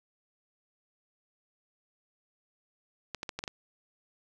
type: clicks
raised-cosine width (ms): 0.2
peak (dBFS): -18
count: 6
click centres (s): 3.147 / 3.231 / 3.292 / 3.39 / 3.439 / 3.478
effects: none